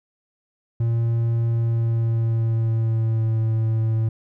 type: tone with pitch glide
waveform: triangle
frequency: 115.8 to 111.6 Hz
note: A#2 to A2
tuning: -11 to +25 cents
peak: -16 dBFS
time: 0.8-4.09 s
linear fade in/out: 5 ms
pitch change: -64 cents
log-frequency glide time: 1.49-3.38 s
effects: none